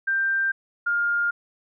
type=tone pair in turn; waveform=sine; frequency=1575 / 1410.5 Hz; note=G6 / F6; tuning=+8 / +17 cents; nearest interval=major second; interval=191 cents; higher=first; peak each=-20 dBFS; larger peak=neither; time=0.07-0.52 / 0.86-1.31 s; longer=neither; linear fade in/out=10 ms; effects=none